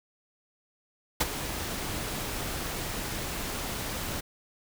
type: noise with ADSR envelope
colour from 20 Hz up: pink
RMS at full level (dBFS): -22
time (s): 1.2-4.21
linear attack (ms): 10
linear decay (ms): 31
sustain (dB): -12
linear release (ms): 12
effects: none